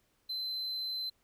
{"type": "tone", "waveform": "triangle", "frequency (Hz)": 4068, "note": "C8", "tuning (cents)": -50, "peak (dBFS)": -33, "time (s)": [0.29, 1.1], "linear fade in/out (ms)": 10, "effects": ["pink hiss -73 dBFS RMS until 1.23 s"]}